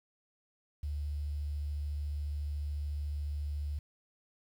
sine tone with vibrato, 73.42 Hz, D2, in tune, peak -33 dBFS, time 0.83-3.79 s, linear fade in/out 5 ms, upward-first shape sine, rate 14 Hz, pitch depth 10 cents each way, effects 10-bit

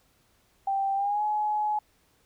sine tone with pitch glide, 784 to 845.1 Hz, G5 to G#5, 0 to +30 cents, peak -24 dBFS, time 0.67-1.79 s, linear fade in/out 5 ms, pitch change +130 cents, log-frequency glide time 0.95-1.23 s, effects pink hiss -66 dBFS RMS until 2.25 s

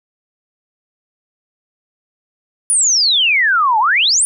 sine exponential two-way sweep, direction down then up, 9956 to 830 to 9956 Hz, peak -10 dBFS, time 2.7-4.25 s, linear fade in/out 0 ms, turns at 3.79 s, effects none

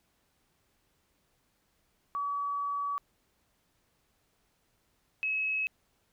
sine tone pair in turn, 1140 / 2571 Hz, C#6 / E7, +48 / -44 cents, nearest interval octave + major second, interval 1408 cents, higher second, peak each -30 / -28 dBFS, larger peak second, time 2.15-2.98 / 5.23-5.67 s, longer first, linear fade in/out 0 ms, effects pink hiss -73 dBFS RMS until 6.12 s

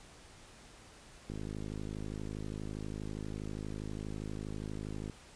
click train, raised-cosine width 3 ms, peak -28 dBFS, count 200, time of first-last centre 1.3-5.098 s, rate 52.4 Hz, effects pink hiss -56 dBFS RMS until 5.35 s + resampled to 22050 Hz

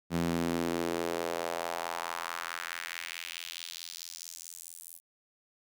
sawtooth tone with high-pass filter sweep, 84.6 Hz, E2, 45 cents sharp, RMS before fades -36 dBFS, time 0.1-5.01 s, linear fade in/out 50 ms, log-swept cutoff 180 to 11000 Hz, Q 1.9, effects none

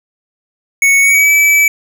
square tone with pitch glide, 2217 to 2302 Hz, C#7 to D7, 0 to -35 cents, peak -7 dBFS, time 0.82-1.68 s, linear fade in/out 2 ms, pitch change +65 cents, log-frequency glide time 1.01-1.31 s, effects none

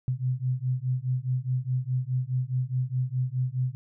sine beating tone pair, 125.3 / 130.1 Hz, B2 / C3, +25 / -9 cents, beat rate 4.8 Hz, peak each -28 dBFS, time 0.08-3.75 s, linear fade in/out 0 ms, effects none

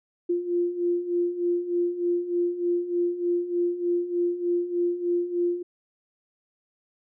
sine beating tone pair, 347.2 / 350.5 Hz, F4 / F4, -10 / +6 cents, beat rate 3.3 Hz, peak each -29 / -24 dBFS, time 0.29-5.63 s, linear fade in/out 10 ms, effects none

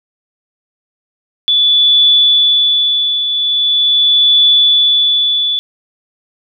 sine tone with tremolo, 3457 Hz, A7, 31 cents flat, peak -5 dBFS, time 1.48-5.59 s, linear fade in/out 0 ms, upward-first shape triangle, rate 0.42 Hz, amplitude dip 60%, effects none

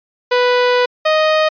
sawtooth tone pair in turn, 493.9 / 622.8 Hz, B4 / D#5, 0 / +2 cents, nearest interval major third, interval 402 cents, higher second, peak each -7 dBFS, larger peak neither, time 0.31-0.86 / 1.05-1.49 s, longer first, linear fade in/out 10 ms, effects resampled to 11025 Hz

